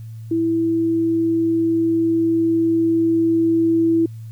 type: tone with level ramp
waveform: sine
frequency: 329.6 Hz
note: E4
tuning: in tune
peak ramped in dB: -16 to -13 dBFS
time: 0.31-4.06 s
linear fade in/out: 5 ms
effects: added 112 Hz sine -31 dBFS peak until 4.31 s + white hiss -58 dBFS RMS until 4.31 s